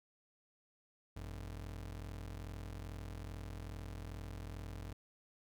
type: ring-modulated tone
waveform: 40% pulse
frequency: 73.42 Hz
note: D2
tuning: in tune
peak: -40 dBFS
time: 1.16-4.93 s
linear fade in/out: 5 ms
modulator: 21.2 Hz
effects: none